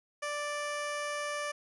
15% pulse tone, 587.3 Hz, D5, in tune, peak -27 dBFS, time 0.22-1.52 s, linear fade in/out 10 ms, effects resampled to 24000 Hz

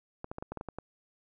clicks, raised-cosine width 1 ms, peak -24 dBFS, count 9, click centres 0.244 / 0.315 / 0.384 / 0.425 / 0.52 / 0.573 / 0.611 / 0.687 / 0.786 s, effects none

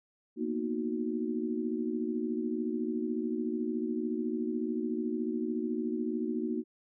sine chord, B major seventh, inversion third, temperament equal with one note detuned, 233.1 / 246.9 / 311.1 / 367.7 Hz, A#3 / B3 / D#4 / F#4, 0 / 0 / 0 / -11 cents, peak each -34 / -39 / -35 / -36 dBFS, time 0.36-6.64 s, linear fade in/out 50 ms, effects none

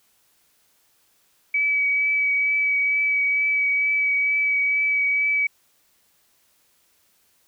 sine tone with vibrato, 2282 Hz, C#7, 50 cents sharp, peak -18 dBFS, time 1.54-5.47 s, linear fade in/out 5 ms, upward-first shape triangle, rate 2.2 Hz, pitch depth 16 cents each way, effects white hiss -63 dBFS RMS until 7.47 s

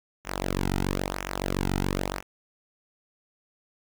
sawtooth tone with flanger, 47.09 Hz, F#1, 31 cents sharp, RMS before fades -29 dBFS, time 0.24-2.23 s, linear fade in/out 50 ms, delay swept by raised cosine 0.22 to 1.82 ms, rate 1 Hz, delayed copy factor -0.85, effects 9-bit

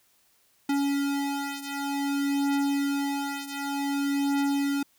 square beating tone pair, 280.5 / 281.04 Hz, C#4 / C#4, +21 / +24 cents, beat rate 0.54 Hz, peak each -28 / -31 dBFS, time 0.69-4.83 s, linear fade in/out 5 ms, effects white hiss -65 dBFS RMS until 4.98 s

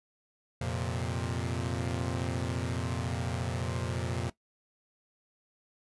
sawtooth chord, F suspended fourth, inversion none, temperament equal, 87.31 / 116.54 / 130.81 Hz, F2 / Bb2 / C3, 0 / 0 / 0 cents, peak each -31 / -31 / -33 dBFS, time 0.61-4.3 s, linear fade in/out 5 ms, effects noise-tail reverb RT60 0.1 s tail -17 dB re dry + resampled to 24000 Hz

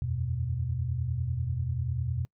sine chord, E suspended second, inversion none, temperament equal, 82.41 / 92.5 / 123.47 Hz, E2 / F#2 / B2, 0 / 0 / 0 cents, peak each -33 / -35 / -30 dBFS, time 0.02-2.25 s, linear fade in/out 0 ms, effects noise-tail reverb RT60 0.1 s tail -25 dB re dry

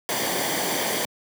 pink noise with comb filter, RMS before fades -25 dBFS, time 0.09-1.05 s, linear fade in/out 0 ms, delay 0.75 ms, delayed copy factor -0.6, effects high-pass 200 Hz 12 dB/octave

